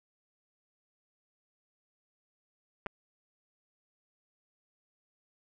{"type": "clicks", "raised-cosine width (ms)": 0.5, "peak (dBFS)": -21, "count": 2, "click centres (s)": [2.862, 2.867], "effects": []}